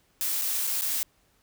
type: noise with dropouts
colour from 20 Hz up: blue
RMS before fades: -28 dBFS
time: 0.21-1.03 s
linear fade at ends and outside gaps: 0 ms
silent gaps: 0.414-0.419 / 0.669-0.673 / 0.811-0.82 s
effects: pink hiss -66 dBFS RMS until 1.42 s